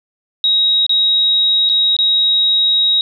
sine tone with dropouts, 3802 Hz, A#7, 33 cents sharp, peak -10 dBFS, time 0.44-3.01 s, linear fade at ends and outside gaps 1 ms, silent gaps 0.865-0.894 / 1.691-1.697 / 1.966-1.988 s, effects none

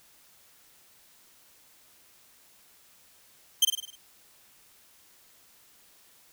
sawtooth tone with echo, 3136 Hz, G7, in tune, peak -14 dBFS, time 3.62-3.65 s, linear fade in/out 5 ms, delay 51 ms, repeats 6, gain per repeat -5 dB, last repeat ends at 3.956 s, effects white hiss -59 dBFS RMS until 6.32 s

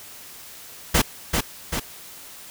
pink noise with echo, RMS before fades -17 dBFS, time 0.94-1.02 s, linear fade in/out 10 ms, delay 390 ms, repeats 2, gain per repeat -4 dB, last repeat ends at 1.8 s, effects white hiss -42 dBFS RMS until 2.5 s

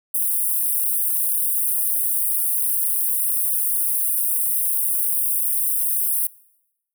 white high-pass noise, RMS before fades -21 dBFS, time 0.14-6.27 s, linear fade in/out 5 ms, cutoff 8900 Hz, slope 96 dB/octave, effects noise-tail reverb RT60 0.9 s tail -23 dB re dry

